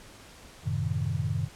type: chord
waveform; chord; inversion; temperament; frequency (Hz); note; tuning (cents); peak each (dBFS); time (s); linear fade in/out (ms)
sine; F# diminished seventh; none; equal; 92.5 / 110 / 130.81 / 155.56; F#2 / A2 / C3 / Eb3; 0 / 0 / 0 / 0; -32; 0.63-1.49; 50
effects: pink hiss -50 dBFS RMS until 1.55 s + low-pass 10000 Hz 12 dB/octave